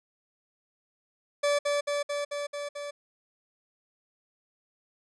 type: tone with echo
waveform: 40% pulse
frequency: 578 Hz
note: D5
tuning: 28 cents flat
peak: -22 dBFS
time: 1.43-1.59 s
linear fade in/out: 10 ms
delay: 220 ms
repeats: 6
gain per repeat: -2 dB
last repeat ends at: 2.91 s
effects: resampled to 22050 Hz